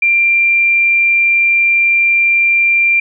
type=tone; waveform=sine; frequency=2374 Hz; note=D7; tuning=18 cents sharp; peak=-8 dBFS; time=0.02-3 s; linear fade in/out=5 ms; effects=none